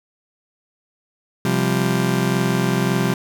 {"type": "chord", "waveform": "30% pulse", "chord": "C suspended fourth", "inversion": "none", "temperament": "just", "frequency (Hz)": [130.81, 174.42, 196.22], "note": ["C3", "F3", "G3"], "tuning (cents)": [0, -2, 2], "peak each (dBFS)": -19, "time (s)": [1.45, 3.14], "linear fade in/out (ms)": 2, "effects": []}